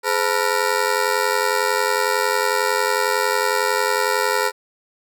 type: ring-modulated tone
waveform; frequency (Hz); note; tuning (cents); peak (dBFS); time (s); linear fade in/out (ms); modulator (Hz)
15% pulse; 466.5; A#4; +1; -8; 0.03-4.52; 50; 45.5
effects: none